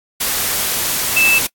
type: tone in noise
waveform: sine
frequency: 2637 Hz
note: E7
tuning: in tune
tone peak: -10 dBFS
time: 1.16-1.39 s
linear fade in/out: 10 ms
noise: white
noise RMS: -18 dBFS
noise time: 0.2-1.47 s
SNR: +5 dB
effects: noise-tail reverb RT60 0.1 s tail -26 dB re dry + AAC 64 kbps